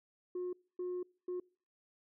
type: tone bursts at uneven times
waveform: sine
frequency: 360.3 Hz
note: F#4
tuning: 46 cents flat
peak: -34 dBFS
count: 3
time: 0.35-0.53 / 0.79-1.03 / 1.28-1.4 s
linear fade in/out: 5 ms
effects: noise-tail reverb RT60 0.4 s tail -26 dB re dry + tanh soft clip ceiling -34 dBFS